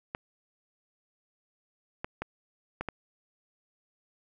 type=clicks; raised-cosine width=0.5 ms; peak=-18 dBFS; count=5; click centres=0.149 / 2.045 / 2.22 / 2.81 / 2.887 s; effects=none